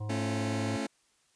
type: harmonic tone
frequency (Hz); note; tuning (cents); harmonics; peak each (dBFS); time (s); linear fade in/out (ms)
105.7; G#2; +31; 1 / 3 / 5 / 7 / 9 / 10; -33 / -49 / -48 / -52 / -54 / -54; 0-0.77; 10
type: chord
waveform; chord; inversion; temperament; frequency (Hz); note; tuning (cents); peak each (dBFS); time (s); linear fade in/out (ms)
sawtooth; A augmented; none; just; 220 / 275 / 343.8; A3 / C#4 / E#4; 0 / -14 / -27; -31 / -30 / -36; 0.09-0.87; 10
effects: white hiss -69 dBFS RMS until 1.35 s + resampled to 22050 Hz